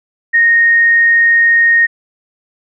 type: tone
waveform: sine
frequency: 1857 Hz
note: A#6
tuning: 7 cents flat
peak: -6 dBFS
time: 0.33-1.87 s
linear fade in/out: 20 ms
effects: none